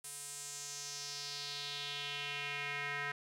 square tone with band-pass filter sweep, 143.7 Hz, D3, 37 cents flat, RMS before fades -42 dBFS, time 0.04-3.12 s, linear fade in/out 5 ms, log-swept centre 9500 to 1800 Hz, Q 2.9, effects none

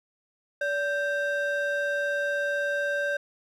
triangle ring-modulated tone, 1072 Hz, C6, 42 cents sharp, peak -20 dBFS, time 0.61-3.17 s, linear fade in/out 5 ms, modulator 497 Hz, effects none

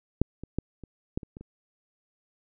clicks, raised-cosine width 3 ms, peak -8 / -25 / -14 / -29 / -15 / -28 / -28 / -30 dBFS, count 8, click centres 0.216 / 0.436 / 0.586 / 0.837 / 1.175 / 1.232 / 1.369 / 1.41 s, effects none

